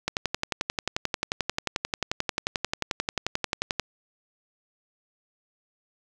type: click train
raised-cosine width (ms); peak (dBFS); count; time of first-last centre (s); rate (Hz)
0.2; -8; 43; 0.08-3.797; 11.3
effects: 8-bit